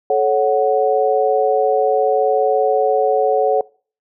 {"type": "chord", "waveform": "sine", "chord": "F# minor", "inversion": "first", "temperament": "equal with one note detuned", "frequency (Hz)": [433.7, 554.4, 740], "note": ["A4", "C#5", "F#5"], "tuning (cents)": [-25, 0, 0], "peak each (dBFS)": -17, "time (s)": [0.1, 3.61], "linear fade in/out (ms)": 2, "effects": ["noise-tail reverb RT60 0.4 s tail -23 dB re dry"]}